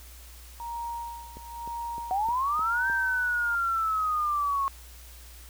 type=tone with tremolo; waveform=sine; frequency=938 Hz; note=A#5; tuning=11 cents sharp; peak=-31 dBFS; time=0.6-3.55 s; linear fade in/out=0 ms; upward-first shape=sine; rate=1 Hz; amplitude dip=80%
type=click train; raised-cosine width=2 ms; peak=-31 dBFS; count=6; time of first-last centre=1.37-2.899 s; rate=3.27 Hz
type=linear two-way sweep; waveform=sine; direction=up then down; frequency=732 to 1580 to 1087 Hz; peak=-24 dBFS; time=2.11-4.68 s; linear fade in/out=0 ms; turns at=2.89 s
effects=added 60 Hz sine -46 dBFS peak until 5.49 s + white hiss -51 dBFS RMS until 5.49 s